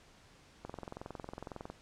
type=click train; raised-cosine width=1 ms; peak=-28 dBFS; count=24; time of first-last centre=0.65-1.7 s; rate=21.9 Hz; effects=pink hiss -61 dBFS RMS until 1.81 s + low-pass 7000 Hz 12 dB/octave